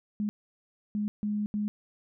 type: tone bursts at uneven times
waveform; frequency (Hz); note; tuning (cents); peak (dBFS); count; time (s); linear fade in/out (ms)
sine; 208.8; G#3; +10; -27; 4; 0.2-0.29 / 0.95-1.08 / 1.23-1.46 / 1.54-1.68; 0
effects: none